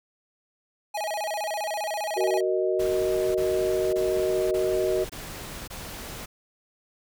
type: tone with vibrato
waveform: square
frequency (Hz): 730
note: F#5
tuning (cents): -24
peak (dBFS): -28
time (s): 0.94-2.41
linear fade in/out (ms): 10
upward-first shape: square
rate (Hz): 15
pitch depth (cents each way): 230
type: chord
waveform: sine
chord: D# minor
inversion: first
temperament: just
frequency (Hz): 373.4 / 466.7 / 622.3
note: F#4 / A#4 / D#5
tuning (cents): +16 / +2 / 0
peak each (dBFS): -24 / -29 / -27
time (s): 2.16-5.05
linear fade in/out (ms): 20
type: noise bursts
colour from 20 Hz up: pink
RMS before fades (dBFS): -38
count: 6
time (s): 2.79-6.26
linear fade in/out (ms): 10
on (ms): 560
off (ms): 22
effects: none